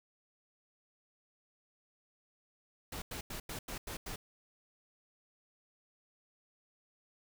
pink noise bursts, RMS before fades -42 dBFS, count 7, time 2.92-4.16 s, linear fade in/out 5 ms, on 100 ms, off 90 ms, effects none

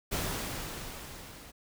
pink noise with level ramp, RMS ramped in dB -32 to -50 dBFS, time 0.11-1.52 s, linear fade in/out 20 ms, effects none

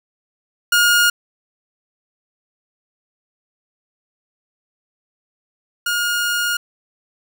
sawtooth tone pair in turn, 1427 / 1427 Hz, F6 / F6, +37 / +37 cents, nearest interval unison, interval 0 cents, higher neither, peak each -8 / -14 dBFS, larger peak first, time 0.72-1.1 / 5.86-6.57 s, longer second, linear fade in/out 5 ms, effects none

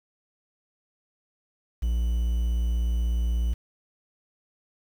triangle tone with quantisation, 58.27 Hz, A#1, in tune, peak -20 dBFS, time 1.82-3.54 s, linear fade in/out 10 ms, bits 8, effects none

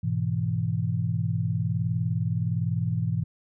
sine chord, E major, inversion first, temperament equal, 103.83 / 123.47 / 164.81 Hz, G#2 / B2 / E3, 0 / 0 / 0 cents, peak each -28 dBFS, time 0.03-3.24 s, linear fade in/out 10 ms, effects none

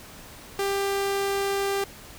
sawtooth tone, 395.9 Hz, G4, 17 cents sharp, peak -20 dBFS, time 0.59-1.84 s, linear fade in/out 2 ms, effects pink hiss -45 dBFS RMS until 2.18 s

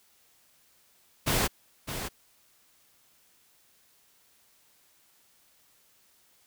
pink noise with echo, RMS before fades -26 dBFS, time 1.26-1.48 s, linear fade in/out 20 ms, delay 610 ms, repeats 1, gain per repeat -9 dB, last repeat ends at 2.09 s, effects white hiss -64 dBFS RMS until 6.46 s

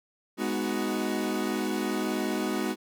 40% pulse chord, G# minor seventh, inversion none, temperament equal with one note detuned, 207.7 / 249.5 / 311.1 / 370 Hz, G#3 / B3 / D#4 / F#4, 0 / +18 / 0 / 0 cents, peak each -32 dBFS, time 0.37-2.76 s, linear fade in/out 50 ms, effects none

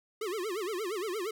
square tone with vibrato, 395.6 Hz, G4, 16 cents sharp, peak -33 dBFS, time 0.21-1.31 s, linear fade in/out 5 ms, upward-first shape sine, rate 8.6 Hz, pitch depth 230 cents each way, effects none

